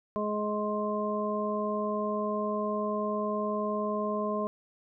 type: harmonic tone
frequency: 210.1 Hz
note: G#3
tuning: 20 cents sharp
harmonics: 1 / 2 / 3 / 5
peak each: -33 / -34 / -33 / -34 dBFS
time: 0.16-4.47 s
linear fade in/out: 0 ms
effects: none